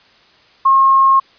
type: tone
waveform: sine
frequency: 1077 Hz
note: C6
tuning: 50 cents sharp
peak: -7 dBFS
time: 0.65-1.2 s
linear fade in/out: 10 ms
effects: white hiss -49 dBFS RMS until 1.38 s + resampled to 11025 Hz